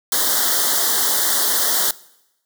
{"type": "band-stop noise", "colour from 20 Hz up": "white", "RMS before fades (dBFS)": -18, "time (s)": [0.12, 1.91], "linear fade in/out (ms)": 2, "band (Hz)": [2000, 3100], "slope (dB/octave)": 96, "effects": ["noise-tail reverb RT60 0.9 s tail -21 dB re dry", "high-pass 300 Hz 12 dB/octave"]}